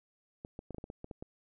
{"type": "clicks", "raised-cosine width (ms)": 2, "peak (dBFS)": -29, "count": 10, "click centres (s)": [0.449, 0.591, 0.707, 0.746, 0.783, 0.841, 0.901, 1.044, 1.112, 1.225], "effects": []}